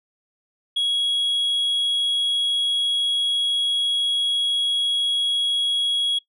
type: tone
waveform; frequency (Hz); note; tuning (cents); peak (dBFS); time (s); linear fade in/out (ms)
sine; 3322; G#7; 0; -16; 0.76-6.19; 10
effects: noise-tail reverb RT60 0.1 s tail -21 dB re dry + tanh soft clip ceiling -18 dBFS